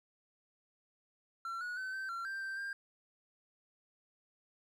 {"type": "tone with pitch steps", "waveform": "triangle", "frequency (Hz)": [1357, 1459, 1525, 1550, 1366, 1576, 1565, 1595], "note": ["E6", "F#6", "G6", "G6", "F6", "G6", "G6", "G6"], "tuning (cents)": [50, -25, -48, -20, -39, 9, -3, 30], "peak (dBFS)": -36, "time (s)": [1.45, 2.73], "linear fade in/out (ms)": 2, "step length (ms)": 160, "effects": []}